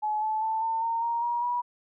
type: tone with pitch steps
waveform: sine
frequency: 852 / 867.9 / 884.1 / 900.6 / 917.4 / 934.5 / 951.9 / 969.7 Hz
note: G#5 / A5 / A5 / A5 / A#5 / A#5 / A#5 / B5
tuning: +44 / -24 / +8 / +40 / -28 / +4 / +36 / -32 cents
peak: -25 dBFS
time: 0.02-1.62 s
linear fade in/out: 20 ms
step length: 200 ms
effects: none